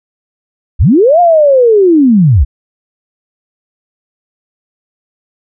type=linear two-way sweep; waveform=sine; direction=up then down; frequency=37.23 to 716 to 52.2 Hz; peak=-3 dBFS; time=0.79-2.45 s; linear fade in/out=20 ms; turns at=1.2 s; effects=none